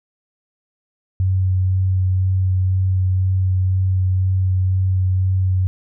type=tone with vibrato; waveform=sine; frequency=93.5 Hz; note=F#2; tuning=19 cents sharp; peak=-14 dBFS; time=1.2-5.67 s; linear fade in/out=0 ms; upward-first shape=sine; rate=2 Hz; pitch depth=12 cents each way; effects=none